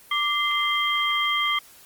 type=tone cluster; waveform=sine; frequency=1175 / 2073 / 3193 Hz; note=D6 / C7 / G7; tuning=+1 / -17 / +31 cents; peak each=-25 dBFS; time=0.11-1.59 s; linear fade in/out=5 ms; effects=white hiss -50 dBFS RMS until 1.85 s + Opus 24 kbps